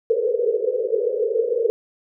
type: band-pass noise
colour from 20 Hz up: white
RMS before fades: -21 dBFS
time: 0.1-1.7 s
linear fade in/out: 0 ms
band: 420 to 500 Hz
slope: 96 dB/octave
effects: none